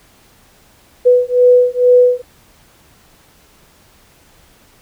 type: beating tone pair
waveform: sine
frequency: 493.9 / 496.1 Hz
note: B4 / B4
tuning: 0 / +8 cents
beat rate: 2.2 Hz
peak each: -10 dBFS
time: 1.05-2.22 s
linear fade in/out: 20 ms
effects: pink hiss -49 dBFS RMS until 4.81 s